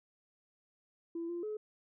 sine tone with pitch steps, 335.4 / 345.4 / 426.6 Hz, E4 / F4 / G#4, +30 / -19 / +46 cents, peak -35 dBFS, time 1.15-1.57 s, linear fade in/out 5 ms, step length 140 ms, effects tanh soft clip ceiling -32 dBFS

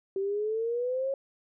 sine exponential sweep, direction up, 383.3 to 550 Hz, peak -27 dBFS, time 0.16-1.14 s, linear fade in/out 2 ms, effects none

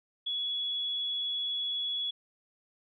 sine tone, 3378 Hz, G#7, 29 cents sharp, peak -30 dBFS, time 0.26-2.11 s, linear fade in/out 10 ms, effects none

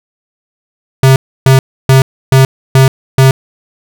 square tone bursts, 132.9 Hz, C3, 27 cents sharp, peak -3 dBFS, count 6, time 1.03-3.31 s, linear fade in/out 2 ms, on 130 ms, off 300 ms, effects none

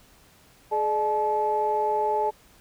sine tone cluster, 423.5 / 602 / 862 Hz, G#4 / D5 / A5, +34 / +43 / -36 cents, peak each -26 / -30 / -23 dBFS, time 0.71-2.31 s, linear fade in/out 20 ms, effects tanh soft clip ceiling -13 dBFS + pink hiss -56 dBFS RMS until 2.6 s

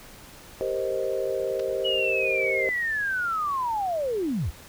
sine chord, C minor seventh, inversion second, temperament equal, 392 / 466.2 / 523.3 / 622.3 Hz, G4 / Bb4 / C5 / Eb5, 0 / 0 / 0 / 0 cents, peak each -30 / -32 / -28 / -32 dBFS, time 0.61-2.69 s, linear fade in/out 0 ms
clicks, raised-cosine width 0.2 ms, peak -23 dBFS, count 2, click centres 1.595 / 1.599 s
sine linear sweep, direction down, 2940 to 48.09 Hz, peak -24 dBFS, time 1.84-4.51 s, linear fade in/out 20 ms
effects pink hiss -47 dBFS RMS until 4.68 s

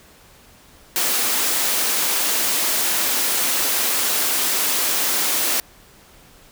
white high-pass noise, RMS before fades -20 dBFS, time 0.96-5.6 s, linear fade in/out 0 ms, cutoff 220 Hz, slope 24 dB/octave, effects pink hiss -49 dBFS RMS until 6.51 s

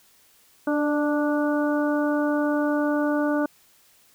harmonic tone with a mistuned harmonic, 293.7 Hz, D4, in tune, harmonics 1 / 2 / 3 / 4 / 5, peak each -22 / -26 / -33 / -34 / -32 dBFS, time 0.67-3.46 s, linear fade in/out 5 ms, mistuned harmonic 2, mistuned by +20 cents, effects white hiss -58 dBFS RMS until 4.14 s

